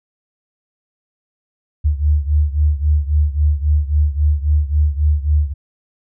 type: beating tone pair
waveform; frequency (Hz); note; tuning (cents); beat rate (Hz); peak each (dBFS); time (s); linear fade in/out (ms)
sine; 73.42 / 77.12; D2 / D#2; 0 / -15; 3.7; -14 / -17; 1.84-5.54; 20
effects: none